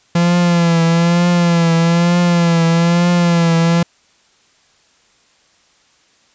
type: tone with vibrato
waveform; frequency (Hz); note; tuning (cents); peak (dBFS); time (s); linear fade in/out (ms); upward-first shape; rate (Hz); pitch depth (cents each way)
45% pulse; 170.4; F3; -42; -10; 0.15-3.83; 5; triangle; 1.1; 55
effects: white hiss -54 dBFS RMS until 6.34 s + resampled to 16000 Hz